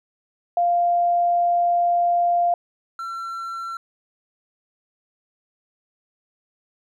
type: tone pair in turn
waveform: sine / triangle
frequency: 697 / 1353.5 Hz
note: F5 / E6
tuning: -4 / +45 cents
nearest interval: major seventh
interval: 1149 cents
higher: second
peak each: -16 / -26 dBFS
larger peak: first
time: 0.57-2.54 / 2.99-3.77 s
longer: first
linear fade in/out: 2 ms
effects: none